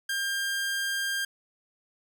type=tone; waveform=sawtooth; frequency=1600 Hz; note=G6; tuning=35 cents sharp; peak=-24 dBFS; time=0.09-1.25 s; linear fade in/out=5 ms; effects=none